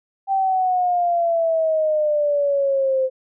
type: exponential sweep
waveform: sine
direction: down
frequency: 784 to 518 Hz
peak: -16 dBFS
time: 0.27-3.1 s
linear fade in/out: 50 ms
effects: none